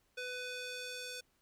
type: tone with band-pass filter sweep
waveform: square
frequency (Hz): 499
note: B4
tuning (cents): +18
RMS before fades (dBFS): -43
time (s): 0.17-1.21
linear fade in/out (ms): 10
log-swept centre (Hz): 2500 to 5200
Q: 0.84
effects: pink hiss -75 dBFS RMS until 1.41 s